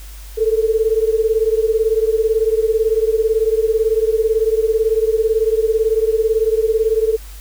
sine beating tone pair, 436.7 / 454.7 Hz, A4 / A#4, -13 / -43 cents, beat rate 18 Hz, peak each -15 / -17 dBFS, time 0.37-7.17 s, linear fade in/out 20 ms, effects added 50 Hz sine -32 dBFS peak until 7.4 s + white hiss -42 dBFS RMS until 7.4 s

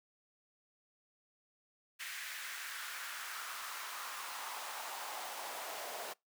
pink noise with high-pass filter sweep, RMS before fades -44 dBFS, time 1.99-6.14 s, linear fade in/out 20 ms, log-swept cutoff 1900 to 610 Hz, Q 2.3, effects noise-tail reverb RT60 0.2 s tail -26 dB re dry

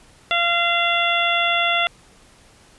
harmonic tone, 688 Hz, F5, 26 cents flat, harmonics 1 / 2 / 3 / 4 / 5, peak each -23 / -23 / -23 / -23 / -23 dBFS, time 0.31-1.87 s, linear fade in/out 0 ms, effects pink hiss -51 dBFS RMS until 2.78 s + resampled to 24000 Hz

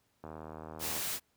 click train, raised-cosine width 1 ms, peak -30 dBFS, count 59, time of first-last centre 0.24-0.978 s, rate 78.6 Hz
white noise, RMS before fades -36 dBFS, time 0.79-1.2 s, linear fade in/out 50 ms
effects pink hiss -74 dBFS RMS until 1.36 s + high-pass 60 Hz 12 dB/octave

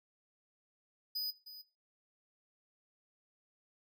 square tone with echo, 4978 Hz, D#8, in tune, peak -35 dBFS, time 1.15-1.31 s, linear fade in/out 10 ms, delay 310 ms, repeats 1, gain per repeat -13 dB, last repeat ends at 1.62 s, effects noise-tail reverb RT60 0.3 s tail -18 dB re dry

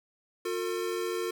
square tone pair together, 358.2 / 452.2 Hz, F4 / A4, +44 / +47 cents, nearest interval major third, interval 403 cents, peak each -33 / -34 dBFS, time 0.45-1.31 s, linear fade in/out 5 ms, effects none

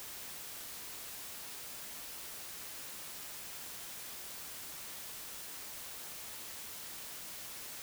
silence, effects white hiss -46 dBFS RMS until 7.82 s

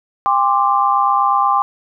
sine chord, G suspended fourth, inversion none, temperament equal with one note detuned, 802.8 / 1046.5 / 1174.7 Hz, G5 / C6 / D6, +41 / 0 / 0 cents, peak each -16 dBFS, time 0.26-1.62 s, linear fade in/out 0 ms, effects none

